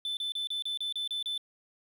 sine tone bursts, 3520 Hz, A7, in tune, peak -28 dBFS, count 9, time 0.05-1.378 s, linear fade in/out 2 ms, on 120 ms, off 31 ms, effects tanh soft clip ceiling -30 dBFS + 10-bit

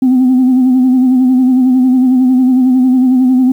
sine tone with vibrato, 255.7 Hz, C4, 40 cents flat, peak -4 dBFS, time 0.02-3.52 s, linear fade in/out 5 ms, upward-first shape sine, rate 11 Hz, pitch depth 45 cents each way, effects tanh soft clip ceiling -3 dBFS + 7-bit

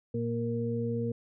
harmonic tone, 116.8 Hz, A#2, 4 cents sharp, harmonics 1 / 2 / 4, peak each -33 / -33 / -33 dBFS, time 0.14-1.12 s, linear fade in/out 5 ms, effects none

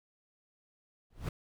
brown noise with exponential growth, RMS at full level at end -29 dBFS, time 1.1-1.29 s, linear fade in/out 5 ms, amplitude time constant 40 ms, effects none

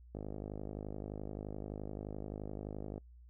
click train, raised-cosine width 2 ms, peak -29 dBFS, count 147, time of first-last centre 0.15-2.979 s, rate 51.6 Hz, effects noise-tail reverb RT60 0.1 s tail -26 dB re dry + added 60 Hz sine -54 dBFS peak until 3.29 s

